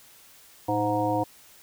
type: harmonic tone with a mistuned harmonic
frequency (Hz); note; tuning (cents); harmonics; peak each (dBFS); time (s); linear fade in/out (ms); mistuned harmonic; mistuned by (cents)
103.83; G#2; 0; 1 / 3 / 5 / 7 / 9; -32 / -28 / -29 / -28 / -29; 0.68-1.24; 10; 1; +140
effects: white hiss -53 dBFS RMS until 1.62 s